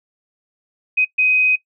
sine tone bursts at uneven times, 2513 Hz, D#7, 17 cents sharp, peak -12 dBFS, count 2, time 0.97-1.05 / 1.18-1.56 s, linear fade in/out 10 ms, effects noise-tail reverb RT60 0.1 s tail -20 dB re dry

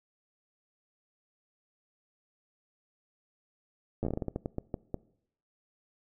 slowing click train, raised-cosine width 2 ms, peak -19 dBFS, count 15, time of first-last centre 4.03-4.943 s, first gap 9 ms, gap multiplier 1.27, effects noise-tail reverb RT60 0.7 s tail -22 dB re dry

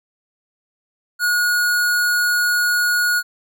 square tone, 1448 Hz, F#6, 38 cents flat, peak -16 dBFS, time 1.19-3.23 s, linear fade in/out 50 ms, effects none

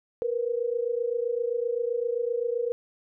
sine tone pair together, 466.2 / 493.9 Hz, A#4 / B4, 0 / 0 cents, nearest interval minor second, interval 100 cents, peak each -27 / -29 dBFS, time 0.22-2.72 s, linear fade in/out 0 ms, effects none

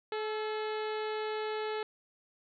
harmonic tone with a mistuned harmonic, 429.9 Hz, A4, 40 cents flat, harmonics 1 / 2 / 3 / 4 / 5 / 6 / 7 / 8 / 9 / 10, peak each -34 / -40 / -44 / -46 / -48 / -50 / -51 / -52 / -53 / -54 dBFS, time 0.12-1.83 s, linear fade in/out 2 ms, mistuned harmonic 3, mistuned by +45 cents, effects none

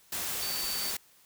sine tone in noise, 4561 Hz, C#8, 49 cents sharp, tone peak -35 dBFS, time 0.42-0.91 s, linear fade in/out 5 ms, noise white, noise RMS -34 dBFS, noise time 0.12-0.97 s, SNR -4 dB, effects white hiss -61 dBFS RMS until 1.25 s

